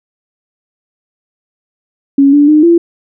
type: tone with pitch steps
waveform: sine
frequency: 277.5 / 290.4 / 304.4 / 339.7 Hz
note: C#4 / D4 / D#4 / F4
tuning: +2 / -19 / -38 / -48 cents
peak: -3 dBFS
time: 2.18-2.78 s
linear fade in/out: 5 ms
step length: 150 ms
effects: none